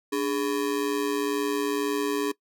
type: ring-modulated tone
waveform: square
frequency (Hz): 353.4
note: F4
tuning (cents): +21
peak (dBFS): -22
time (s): 0.12-2.32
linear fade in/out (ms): 10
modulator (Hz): 61
effects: noise-tail reverb RT60 0.1 s tail -21 dB re dry